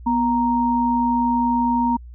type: tone pair together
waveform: sine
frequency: 244.3 / 932.3 Hz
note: B3 / A#5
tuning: -19 / 0 cents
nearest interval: octave + major seventh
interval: 2319 cents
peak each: -19 dBFS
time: 0.06-1.97 s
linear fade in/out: 10 ms
effects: added 60 Hz sine -36 dBFS peak until 2.14 s